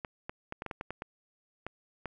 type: clicks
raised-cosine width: 0.5 ms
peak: -22 dBFS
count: 11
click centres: 0.048 / 0.295 / 0.524 / 0.621 / 0.663 / 0.712 / 0.811 / 0.906 / 1.021 / 1.666 / 2.057 s
effects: none